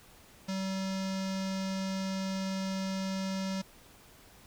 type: tone with low-pass filter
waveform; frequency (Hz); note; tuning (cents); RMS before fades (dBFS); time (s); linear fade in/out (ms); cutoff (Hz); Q
square; 191.5; G3; -40; -34; 0.48-3.62; 10; 5700; 2.6
effects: pink hiss -57 dBFS RMS until 4.46 s